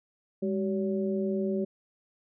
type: tone cluster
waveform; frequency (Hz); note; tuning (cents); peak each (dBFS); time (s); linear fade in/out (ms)
sine; 202.6 / 380.9 / 567; G#3 / G4 / C#5; -43 / -50 / +39; -29 / -30 / -36; 0.42-1.65; 10
effects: none